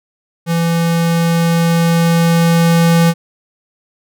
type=tone with level ramp; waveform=square; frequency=167.7 Hz; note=E3; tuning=30 cents sharp; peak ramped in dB=-13 to -8 dBFS; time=0.46-3.14 s; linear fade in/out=50 ms; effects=none